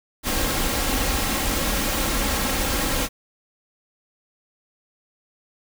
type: noise with comb filter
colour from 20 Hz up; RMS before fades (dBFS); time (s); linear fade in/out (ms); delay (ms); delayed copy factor
pink; -23; 0.23-3.09; 50; 3.7; +0.5
effects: none